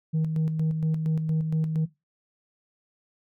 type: tone with tremolo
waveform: sine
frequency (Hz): 158.3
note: D#3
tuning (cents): +30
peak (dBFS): -19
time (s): 0.13-1.86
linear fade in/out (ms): 20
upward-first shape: square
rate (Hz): 4.3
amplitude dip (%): 50
effects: noise-tail reverb RT60 0.2 s tail -17 dB re dry + tanh soft clip ceiling -20 dBFS